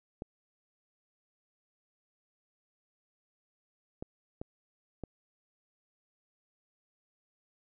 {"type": "clicks", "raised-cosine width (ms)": 2, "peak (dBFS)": -25, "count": 4, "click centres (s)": [0.221, 4.025, 4.415, 5.037], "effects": []}